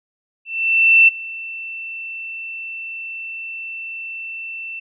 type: tone with ADSR envelope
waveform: sine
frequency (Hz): 2679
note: E7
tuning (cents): +27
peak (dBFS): -6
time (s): 0.45-4.8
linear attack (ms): 630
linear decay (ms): 14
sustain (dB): -21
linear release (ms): 11
effects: none